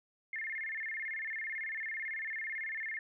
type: tone with vibrato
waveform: sine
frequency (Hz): 1950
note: B6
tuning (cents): -23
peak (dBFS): -36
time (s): 0.33-2.99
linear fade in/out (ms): 2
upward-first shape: square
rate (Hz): 18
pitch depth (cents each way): 150
effects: none